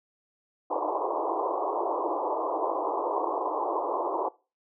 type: band-pass noise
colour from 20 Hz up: white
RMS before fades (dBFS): -29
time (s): 0.7-4.29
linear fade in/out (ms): 10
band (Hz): 310 to 1100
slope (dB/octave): 96
effects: noise-tail reverb RT60 0.3 s tail -21 dB re dry